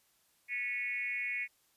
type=tone with frequency modulation; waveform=sine; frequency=2200 Hz; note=C#7; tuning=14 cents flat; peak=-33 dBFS; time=0.48-1.48 s; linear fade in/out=50 ms; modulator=250 Hz; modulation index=1; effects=white hiss -71 dBFS RMS until 1.76 s + resampled to 32000 Hz